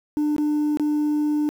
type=tone with dropouts; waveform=sine; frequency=298.7 Hz; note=D4; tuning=29 cents sharp; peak=-16 dBFS; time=0.17-1.49 s; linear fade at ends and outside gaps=0 ms; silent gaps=0.364-0.382 / 0.772-0.797 s; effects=tanh soft clip ceiling -18 dBFS + 8-bit